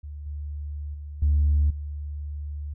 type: tone with level steps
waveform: sine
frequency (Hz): 73.42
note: D2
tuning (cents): 0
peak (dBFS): -34 / -30 / -34 / -16 / -30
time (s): 0.03-2.74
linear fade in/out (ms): 10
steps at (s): 0.26 / 0.94 / 1.22 / 1.7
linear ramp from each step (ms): 5
effects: tanh soft clip ceiling -14 dBFS